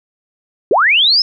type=linear sweep; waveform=sine; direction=up; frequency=322.3 to 5274 Hz; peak=-8 dBFS; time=0.71-1.22 s; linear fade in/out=2 ms; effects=none